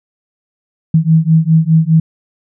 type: beating tone pair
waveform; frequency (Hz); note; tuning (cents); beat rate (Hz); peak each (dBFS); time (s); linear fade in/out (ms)
sine; 158.5 / 163.4; D#3 / E3; +32 / -15; 4.9; -10; 0.94-2; 5
effects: none